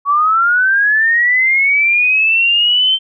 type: linear sweep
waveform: sine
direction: up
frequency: 1118 to 3117 Hz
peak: -9 dBFS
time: 0.05-2.99 s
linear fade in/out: 50 ms
effects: none